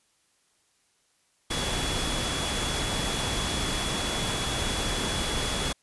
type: tone in noise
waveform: sine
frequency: 3383 Hz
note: G#7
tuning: 31 cents sharp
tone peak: -34 dBFS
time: 1.5-5.73 s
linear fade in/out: 10 ms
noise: pink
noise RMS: -29 dBFS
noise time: 1.5-5.73 s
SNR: -8 dB
effects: white hiss -68 dBFS RMS until 5.82 s + resampled to 24000 Hz